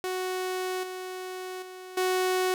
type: tone with level steps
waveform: sawtooth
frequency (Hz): 370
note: F#4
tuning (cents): 0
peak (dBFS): -25 / -31 / -37 / -20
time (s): 0.04-2.54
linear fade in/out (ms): 0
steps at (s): 0.83 / 1.62 / 1.97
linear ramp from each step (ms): 5
effects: none